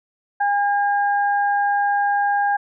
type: tone pair together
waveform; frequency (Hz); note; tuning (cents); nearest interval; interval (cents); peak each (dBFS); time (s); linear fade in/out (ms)
sine; 812.2 / 1617; G#5 / G#6; -39 / -47; octave; 1192; -17 / -23; 0.4-2.57; 10
effects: none